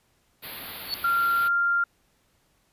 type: band-stop noise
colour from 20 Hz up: white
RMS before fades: -36 dBFS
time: 0.42-1.49 s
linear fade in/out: 20 ms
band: 4600 to 11000 Hz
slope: 96 dB/octave
type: tone with exponential growth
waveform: sine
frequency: 4435 Hz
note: C#8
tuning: in tune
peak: -22 dBFS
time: 0.82-0.94 s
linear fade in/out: 0 ms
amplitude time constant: 25 ms
type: tone with pitch glide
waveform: sine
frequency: 1382 to 1393.2 Hz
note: F6 to F6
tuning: -19 to -5 cents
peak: -20 dBFS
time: 1.04-1.84 s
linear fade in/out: 5 ms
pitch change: +14 cents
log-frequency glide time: 1.36-1.53 s
effects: pink hiss -67 dBFS RMS until 2.72 s + resampled to 32000 Hz